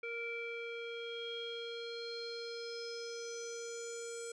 square tone with low-pass filter sweep, 466.2 Hz, A#4, in tune, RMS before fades -43 dBFS, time 0.03-4.32 s, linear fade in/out 5 ms, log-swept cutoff 2200 to 8000 Hz, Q 6.9, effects none

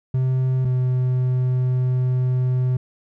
triangle tone pair in turn, 129.5 / 127.13 Hz, C3 / C3, -17 / -49 cents, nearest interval unison, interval 32 cents, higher first, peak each -15 dBFS, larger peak neither, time 0.14-0.65 / 0.65-2.77 s, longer second, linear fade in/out 5 ms, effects none

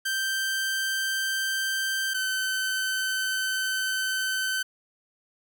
sawtooth tone pair in turn, 1564 / 1530.9 Hz, G6 / G6, -4 / -41 cents, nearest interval unison, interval 37 cents, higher first, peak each -22 dBFS, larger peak neither, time 0.05-2.14 / 2.14-4.63 s, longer second, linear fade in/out 10 ms, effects none

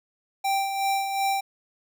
square tone with tremolo, 784 Hz, G5, in tune, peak -22 dBFS, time 0.44-1.41 s, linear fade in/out 10 ms, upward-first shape sine, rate 2.7 Hz, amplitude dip 50%, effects none

